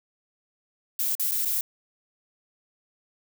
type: noise with dropouts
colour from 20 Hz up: violet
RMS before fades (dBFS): -26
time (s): 0.99-1.61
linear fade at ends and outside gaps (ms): 2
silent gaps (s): 1.152-1.196 / 1.313-1.317 / 1.45-1.455
effects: none